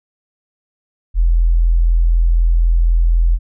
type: tone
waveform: sine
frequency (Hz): 42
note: E1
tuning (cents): +33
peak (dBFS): -9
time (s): 1.14-3.39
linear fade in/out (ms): 50
effects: none